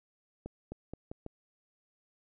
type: accelerating click train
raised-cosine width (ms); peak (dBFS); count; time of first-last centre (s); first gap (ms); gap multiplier
2; -27; 5; 0.46-1.264; 260; 0.83
effects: none